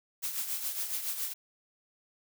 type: noise with tremolo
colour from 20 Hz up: blue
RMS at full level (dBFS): -32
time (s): 0.22-1.34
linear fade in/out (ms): 20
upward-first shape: triangle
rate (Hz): 7.2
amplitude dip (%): 65
effects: none